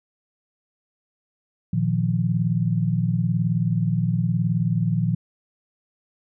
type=chord; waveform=sine; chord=Bb suspended fourth; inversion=none; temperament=equal; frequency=116.54 / 155.56 / 174.61 Hz; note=Bb2 / Eb3 / F3; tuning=0 / 0 / 0 cents; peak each=-23 / -24 / -23 dBFS; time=1.73-5.15 s; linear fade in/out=5 ms; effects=none